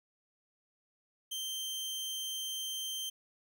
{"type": "tone", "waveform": "sawtooth", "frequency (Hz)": 3136, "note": "G7", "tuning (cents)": 0, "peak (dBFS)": -33, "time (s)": [1.31, 3.1], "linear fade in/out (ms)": 10, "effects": []}